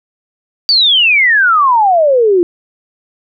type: exponential sweep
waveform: sine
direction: down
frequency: 4699 to 338.4 Hz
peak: -6 dBFS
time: 0.69-2.43 s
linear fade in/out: 0 ms
effects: none